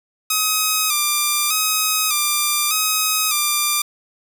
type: tone with vibrato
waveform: 5% pulse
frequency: 1227 Hz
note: D#6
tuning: 25 cents flat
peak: -5 dBFS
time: 0.3-3.82 s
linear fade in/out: 5 ms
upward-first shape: square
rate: 0.83 Hz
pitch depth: 54 cents each way
effects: none